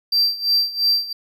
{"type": "tone with tremolo", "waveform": "triangle", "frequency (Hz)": 4699, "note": "D8", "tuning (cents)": 0, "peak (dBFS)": -12, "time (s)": [0.12, 1.13], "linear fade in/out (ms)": 5, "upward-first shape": "sine", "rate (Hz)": 2.9, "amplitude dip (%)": 85, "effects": []}